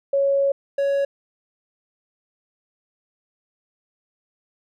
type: tone pair in turn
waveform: sine / triangle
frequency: 554.4 / 557.6 Hz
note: C#5 / C#5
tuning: 0 / +10 cents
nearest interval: unison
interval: 10 cents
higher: second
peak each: -16 dBFS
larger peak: neither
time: 0.13-0.52 / 0.78-1.05 s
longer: first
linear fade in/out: 5 ms
effects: none